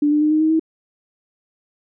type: tone with pitch steps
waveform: sine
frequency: 293.7 / 298.8 / 304.1 / 309.4 / 314.8 / 320.3 Hz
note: D4 / D4 / D#4 / D#4 / D#4 / E4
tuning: 0 / +30 / -40 / -10 / +20 / -50 cents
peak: -13 dBFS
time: 0.02-0.596 s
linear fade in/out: 5 ms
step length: 96 ms
effects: none